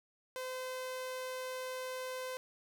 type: tone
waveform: sawtooth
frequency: 513 Hz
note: C5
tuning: 34 cents flat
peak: -35 dBFS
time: 0.36-2.37 s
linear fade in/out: 0 ms
effects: 12-bit